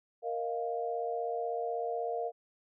sine chord, Bb suspended fourth, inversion none, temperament equal, 466.2 / 622.3 / 698.5 Hz, Bb4 / Eb5 / F5, 0 / 0 / 0 cents, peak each -35 / -40 / -35 dBFS, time 0.22-2.32 s, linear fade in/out 50 ms, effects none

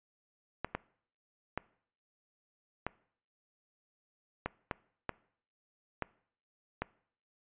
clicks, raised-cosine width 0.5 ms, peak -18 dBFS, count 9, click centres 0.646 / 0.75 / 1.576 / 2.866 / 4.46 / 4.712 / 5.093 / 6.023 / 6.82 s, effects noise-tail reverb RT60 0.6 s tail -22 dB re dry + resampled to 8000 Hz

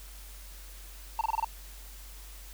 triangle tone bursts, 901 Hz, A5, 41 cents sharp, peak -23 dBFS, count 6, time 1.19-1.446 s, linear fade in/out 2 ms, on 21 ms, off 26 ms, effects added 47 Hz sine -45 dBFS peak until 2.53 s + white hiss -51 dBFS RMS until 2.53 s

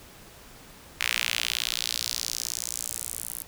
sawtooth tone with high-pass filter sweep, 58.9 Hz, A#1, 19 cents sharp, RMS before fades -31 dBFS, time 1-3.43 s, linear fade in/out 10 ms, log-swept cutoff 2200 to 11000 Hz, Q 2, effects pink hiss -49 dBFS RMS until 3.47 s

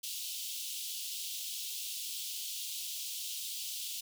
pink high-pass noise, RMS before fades -40 dBFS, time 0.03-4.01 s, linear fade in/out 10 ms, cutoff 2900 Hz, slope 48 dB/octave, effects none

